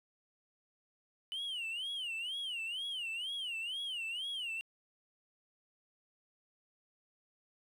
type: tone with vibrato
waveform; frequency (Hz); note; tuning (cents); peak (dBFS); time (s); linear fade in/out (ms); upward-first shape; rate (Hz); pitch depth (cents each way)
sine; 2970; F#7; +6; -34; 1.32-4.61; 0; sine; 2.1; 200
effects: tanh soft clip ceiling -36 dBFS + 11-bit